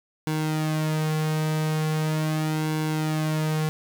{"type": "tone with flanger", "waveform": "sawtooth", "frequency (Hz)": 155.56, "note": "D#3", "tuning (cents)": 0, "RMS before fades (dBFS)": -25, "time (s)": [0.27, 3.69], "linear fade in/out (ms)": 0, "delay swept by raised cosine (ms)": [1.6, 3.6], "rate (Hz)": 0.4, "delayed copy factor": -0.6, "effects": []}